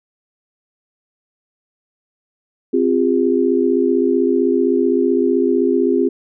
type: chord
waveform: sine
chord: F minor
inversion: second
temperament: equal with one note detuned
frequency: 261.6 / 349.2 / 404.9 Hz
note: C4 / F4 / Ab4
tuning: 0 / 0 / -44 cents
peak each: -17 dBFS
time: 2.73-6.09 s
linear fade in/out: 10 ms
effects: none